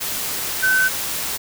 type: tone in noise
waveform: sine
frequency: 1525 Hz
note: G6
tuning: 48 cents flat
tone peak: -14 dBFS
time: 0.62-0.89 s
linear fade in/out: 20 ms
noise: white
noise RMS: -25 dBFS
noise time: 0-1.38 s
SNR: +8 dB
effects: none

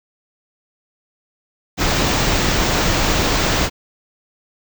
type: band-stop noise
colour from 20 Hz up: pink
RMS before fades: -17 dBFS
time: 1.77-3.7 s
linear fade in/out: 50 ms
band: 7400 to 16000 Hz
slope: 48 dB/octave
effects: none

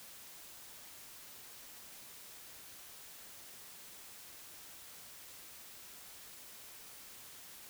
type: silence
effects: white hiss -53 dBFS RMS until 7.69 s

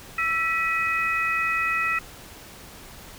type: tone cluster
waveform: sine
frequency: 1325 / 1947 / 2524 Hz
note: E6 / B6 / D#7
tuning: +9 / -25 / +24 cents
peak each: -26 dBFS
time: 0.18-1.99 s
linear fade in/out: 5 ms
effects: pink hiss -44 dBFS RMS until 3.18 s

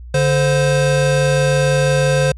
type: tone pair together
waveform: square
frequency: 144.7 / 521.9 Hz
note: D3 / C5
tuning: -25 / -4 cents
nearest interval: octave + minor seventh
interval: 2221 cents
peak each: -16 dBFS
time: 0.14-2.32 s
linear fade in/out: 5 ms
effects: added 60 Hz sine -31 dBFS peak until 2.37 s + resampled to 24000 Hz

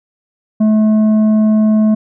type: tone with tanh clipping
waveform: triangle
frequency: 215.8 Hz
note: A3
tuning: 33 cents flat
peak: -9 dBFS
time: 0.6-1.95 s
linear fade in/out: 10 ms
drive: 11 dB
effects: none

